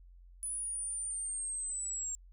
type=linear sweep; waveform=sine; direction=down; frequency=9956 to 7459 Hz; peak=-34 dBFS; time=0.43-2.15 s; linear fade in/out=0 ms; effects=tanh soft clip ceiling -31 dBFS + added 44 Hz sine -53 dBFS peak until 2.32 s